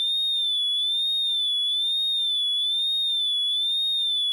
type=tone with vibrato; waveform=sine; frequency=3553 Hz; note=A7; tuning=16 cents sharp; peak=-20 dBFS; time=0-4.32 s; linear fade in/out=0 ms; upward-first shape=sine; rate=1.1 Hz; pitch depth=75 cents each way; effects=tanh soft clip ceiling -18 dBFS + 9-bit